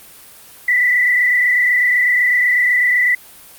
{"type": "tone with frequency modulation", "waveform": "sine", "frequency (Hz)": 1975.5, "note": "B6", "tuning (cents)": 0, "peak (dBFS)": -11, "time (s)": [0.68, 3.15], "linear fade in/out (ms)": 5, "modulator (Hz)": 28, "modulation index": 1.6, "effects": ["white hiss -41 dBFS RMS until 3.58 s", "Opus 32 kbps"]}